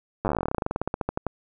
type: slowing click train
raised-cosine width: 1 ms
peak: -11 dBFS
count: 29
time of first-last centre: 0.25-1.267 s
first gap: 9 ms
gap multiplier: 1.09
effects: none